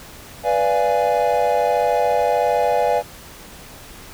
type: chord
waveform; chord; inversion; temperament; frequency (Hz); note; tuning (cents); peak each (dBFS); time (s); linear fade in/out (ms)
triangle; B diminished seventh; none; equal with one note detuned; 493.9 / 587.3 / 688.8 / 830.6; B4 / D5 / F5 / Ab5; 0 / 0 / -24 / 0; -19; 0.43-3.03; 50
effects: pink hiss -40 dBFS RMS until 4.13 s